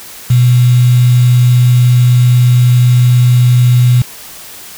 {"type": "tone with quantisation", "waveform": "sine", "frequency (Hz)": 123.47, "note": "B2", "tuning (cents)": 0, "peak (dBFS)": -4, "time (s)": [0.3, 4.02], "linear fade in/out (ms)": 5, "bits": 4, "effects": ["white hiss -31 dBFS RMS until 4.77 s"]}